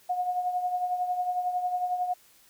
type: tone with tremolo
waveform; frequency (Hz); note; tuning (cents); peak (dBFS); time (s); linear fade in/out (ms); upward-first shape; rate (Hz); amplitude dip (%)
sine; 723; F#5; -40; -23; 0.09-2.14; 10; triangle; 11; 65
effects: white hiss -59 dBFS RMS until 2.49 s